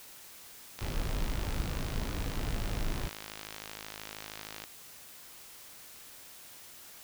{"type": "click train", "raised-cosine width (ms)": 0.2, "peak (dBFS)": -23, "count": 205, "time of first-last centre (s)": [0.79, 4.639], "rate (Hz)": 53}
{"type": "noise", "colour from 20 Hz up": "brown", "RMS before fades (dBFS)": -33, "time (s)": [0.81, 3.09], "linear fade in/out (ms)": 10}
{"effects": ["white hiss -51 dBFS RMS until 7.03 s"]}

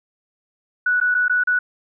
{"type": "tone with dropouts", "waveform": "sine", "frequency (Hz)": 1475, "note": "F#6", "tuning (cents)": -6, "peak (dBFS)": -15, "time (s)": [0.86, 1.59], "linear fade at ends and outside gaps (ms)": 5, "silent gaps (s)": [[1.002, 1.012], [1.144, 1.148], [1.282, 1.296], [1.437, 1.472]], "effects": []}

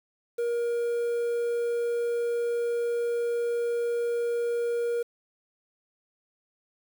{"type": "tone with quantisation", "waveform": "triangle", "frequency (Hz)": 473, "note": "A#4", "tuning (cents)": 25, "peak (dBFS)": -23, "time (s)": [0.38, 5.03], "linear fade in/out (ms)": 10, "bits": 8, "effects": []}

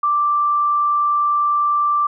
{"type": "tone", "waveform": "sine", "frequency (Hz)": 1175, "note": "D6", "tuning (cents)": 1, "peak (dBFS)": -14, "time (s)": [0.03, 2.07], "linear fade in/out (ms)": 5, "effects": []}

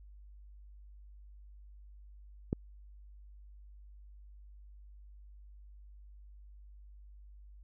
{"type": "click", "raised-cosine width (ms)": 3, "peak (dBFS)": -18, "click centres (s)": 2.529, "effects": ["added 50 Hz sine -51 dBFS peak until 7.63 s"]}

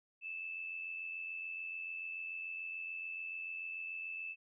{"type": "tone with amplitude modulation", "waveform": "sine", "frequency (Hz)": 2628, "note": "E7", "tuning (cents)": -6, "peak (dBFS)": -38, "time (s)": [0.21, 4.36], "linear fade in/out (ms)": 50, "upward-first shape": "sine", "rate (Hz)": 86.9, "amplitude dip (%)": 50, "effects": []}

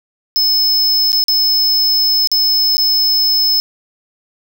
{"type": "tone with dropouts", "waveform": "square", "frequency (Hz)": 5210, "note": "E8", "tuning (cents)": -21, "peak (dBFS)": -11, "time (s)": [0.36, 3.6], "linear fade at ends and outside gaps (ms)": 0, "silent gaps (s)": [[1.119, 1.129], [1.24, 1.283], [2.273, 2.316], [2.769, 2.78]], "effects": []}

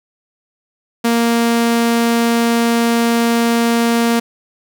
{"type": "tone", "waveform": "sawtooth", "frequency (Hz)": 233.1, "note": "A#3", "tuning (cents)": 0, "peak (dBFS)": -8, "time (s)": [1.04, 4.2], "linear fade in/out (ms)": 10, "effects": []}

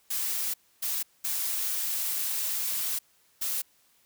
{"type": "noise bursts at uneven times", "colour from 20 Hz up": "blue", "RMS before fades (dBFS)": -30, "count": 4, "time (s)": [[0.1, 0.54], [0.82, 1.03], [1.24, 2.99], [3.41, 3.62]], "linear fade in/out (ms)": 10, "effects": ["white hiss -65 dBFS RMS until 4.05 s"]}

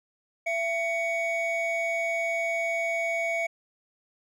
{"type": "tone pair together", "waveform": "triangle", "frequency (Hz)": [670.6, 2240], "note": ["E5", "C#7"], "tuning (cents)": [30, 18], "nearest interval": "octave + major sixth", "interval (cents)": 2088, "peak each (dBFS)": -26, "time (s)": [0.46, 3.47], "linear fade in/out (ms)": 10, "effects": ["tanh soft clip ceiling -17 dBFS"]}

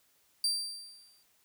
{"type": "tone with exponential decay", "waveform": "35% pulse", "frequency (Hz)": 4699, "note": "D8", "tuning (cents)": 0, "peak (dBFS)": -24, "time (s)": [0.44, 1.23], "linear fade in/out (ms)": 2, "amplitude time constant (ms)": 170, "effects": ["white hiss -69 dBFS RMS until 1.44 s"]}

